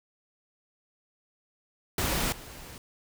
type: noise with level steps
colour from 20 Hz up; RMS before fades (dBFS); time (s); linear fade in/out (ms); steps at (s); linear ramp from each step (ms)
pink; -28 / -45; 1.98-2.78; 2; 2.32; 5
effects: none